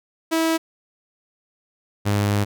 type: tone pair in turn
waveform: sawtooth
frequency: 325 / 102.37 Hz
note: E4 / G#2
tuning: -24 / -24 cents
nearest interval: octave + minor sixth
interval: 2000 cents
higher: first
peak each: -14 dBFS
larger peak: neither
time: 0.31-0.58 / 2.05-2.45 s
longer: second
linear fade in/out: 20 ms
effects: none